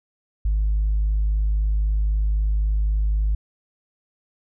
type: tone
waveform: sine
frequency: 51.91 Hz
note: G#1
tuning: in tune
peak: -16 dBFS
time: 0.45-3.35 s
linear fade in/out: 5 ms
effects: tanh soft clip ceiling -15 dBFS